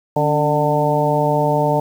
harmonic tone with a mistuned harmonic, 149.2 Hz, D3, 28 cents sharp, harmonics 1 / 2 / 3 / 4 / 5 / 6, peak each -20 / -24 / -22 / -19 / -23 / -20 dBFS, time 0.16-1.8 s, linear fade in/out 5 ms, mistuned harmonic 2, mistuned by -68 cents, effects 7-bit

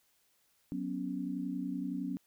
sine chord, F# suspended fourth, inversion none, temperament just, 185 / 246.7 / 277.5 Hz, F#3 / B3 / C#4, 0 / -2 / +2 cents, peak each -39 / -39 / -37 dBFS, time 0.72-2.17 s, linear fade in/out 0 ms, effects white hiss -72 dBFS RMS until 2.26 s

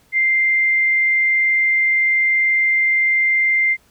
sine tone, 2093 Hz, C7, in tune, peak -13 dBFS, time 0.12-3.77 s, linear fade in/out 50 ms, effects pink hiss -56 dBFS RMS until 3.9 s

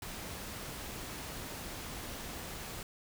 pink noise, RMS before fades -43 dBFS, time 0.02-2.83 s, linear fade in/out 2 ms, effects none

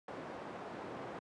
white low-pass noise, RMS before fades -45 dBFS, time 0.08-1.19 s, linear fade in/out 2 ms, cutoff 830 Hz, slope 12 dB/octave, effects high-pass 150 Hz 12 dB/octave + resampled to 22050 Hz

